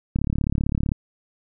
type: click train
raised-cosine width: 5 ms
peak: -10 dBFS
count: 28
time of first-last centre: 0.16-0.918 s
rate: 35.6 Hz
effects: none